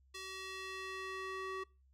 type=tone with band-pass filter sweep; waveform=square; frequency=380 Hz; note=F#4; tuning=46 cents sharp; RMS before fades=-44 dBFS; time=0.14-1.64 s; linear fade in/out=10 ms; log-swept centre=4300 to 1200 Hz; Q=0.88; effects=noise-tail reverb RT60 0.3 s tail -24 dB re dry + added 66 Hz sine -65 dBFS peak until 1.93 s